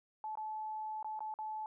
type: tone with dropouts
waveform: sine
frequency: 865 Hz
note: A5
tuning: 30 cents flat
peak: -38 dBFS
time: 0.24-1.66 s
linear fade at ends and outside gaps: 1 ms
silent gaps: 0.354-0.373 / 1.028-1.045 / 1.192-1.205 / 1.34-1.388 s
effects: none